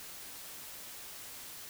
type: silence
effects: white hiss -47 dBFS RMS until 1.69 s